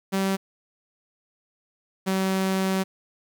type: tone pair in turn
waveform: sawtooth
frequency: 193.2 / 190.43 Hz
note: G3 / G3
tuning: -25 / -50 cents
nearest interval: unison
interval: 25 cents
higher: first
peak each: -18 dBFS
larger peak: neither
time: 0.12-0.37 / 2.06-2.84 s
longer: second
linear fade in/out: 20 ms
effects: 10-bit